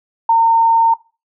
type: tone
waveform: sine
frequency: 913 Hz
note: A#5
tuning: 36 cents flat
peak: -8 dBFS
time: 0.29-0.94 s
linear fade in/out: 5 ms
effects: noise-tail reverb RT60 0.3 s tail -21 dB re dry